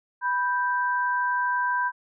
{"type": "tone pair together", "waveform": "sine", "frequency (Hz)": [987.1, 1568], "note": ["B5", "G6"], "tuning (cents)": [-1, 0], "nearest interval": "minor sixth", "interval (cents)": 801, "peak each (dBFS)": [-24, -26], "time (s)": [0.21, 1.92], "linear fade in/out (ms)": 50, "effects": []}